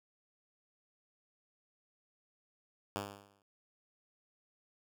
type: tone with exponential decay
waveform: 5% pulse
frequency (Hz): 100.5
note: G2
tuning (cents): +44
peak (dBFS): -23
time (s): 2.96-3.42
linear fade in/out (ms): 0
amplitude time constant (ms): 99
effects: none